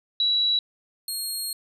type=tone pair in turn; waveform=sine / 15% pulse; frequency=3914 / 4264 Hz; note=B7 / C8; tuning=-16 / +32 cents; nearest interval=minor second; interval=148 cents; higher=second; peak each=-19 / -21 dBFS; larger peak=first; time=0.2-0.59 / 1.08-1.53 s; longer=second; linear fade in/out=2 ms; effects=resampled to 32000 Hz